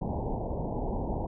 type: low-pass noise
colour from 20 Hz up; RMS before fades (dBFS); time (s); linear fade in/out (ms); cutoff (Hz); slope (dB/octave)
pink; -32; 0.01-1.27; 10; 940; 96
effects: none